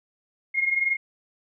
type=tone pair together; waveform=sine; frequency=2142 / 2163 Hz; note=C7 / C#7; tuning=+40 / -43 cents; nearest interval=unison; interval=17 cents; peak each=-22 / -27 dBFS; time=0.54-0.97 s; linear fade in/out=20 ms; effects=none